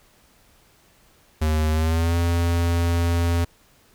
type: tone with pitch glide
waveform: square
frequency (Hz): 77.78 to 85.31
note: D#2 to F2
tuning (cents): 0 to -40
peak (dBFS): -19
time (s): 1.41-3.45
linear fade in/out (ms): 10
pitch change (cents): +160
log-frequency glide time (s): 1.71-2.16
effects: pink hiss -57 dBFS RMS until 3.94 s